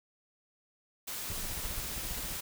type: noise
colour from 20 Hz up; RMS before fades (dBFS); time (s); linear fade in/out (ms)
white; -39; 1.07-2.41; 10
type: noise with tremolo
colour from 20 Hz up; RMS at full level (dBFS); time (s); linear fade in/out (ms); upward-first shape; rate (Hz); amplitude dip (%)
brown; -38; 1.3-2.37; 2; sine; 15; 75
effects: none